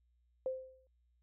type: tone with exponential decay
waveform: sine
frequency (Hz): 520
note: C5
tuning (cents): -11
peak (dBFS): -31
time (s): 0.46-0.87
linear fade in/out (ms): 1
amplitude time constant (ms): 88
effects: added 60 Hz sine -70 dBFS peak until 1.22 s